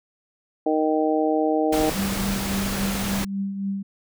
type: harmonic tone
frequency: 155.56 Hz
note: D#3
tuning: in tune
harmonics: 2 / 3 / 4 / 5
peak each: -22 / -24 / -25 / -26 dBFS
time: 0.66-1.9 s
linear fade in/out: 5 ms
type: noise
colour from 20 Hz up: pink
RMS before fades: -28 dBFS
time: 1.72-3.25 s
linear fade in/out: 10 ms
type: tone with tremolo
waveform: sine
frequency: 196.7 Hz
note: G3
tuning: 6 cents sharp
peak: -22 dBFS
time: 1.95-3.83 s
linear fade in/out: 10 ms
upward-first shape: triangle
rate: 3.6 Hz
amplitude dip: 55%
effects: none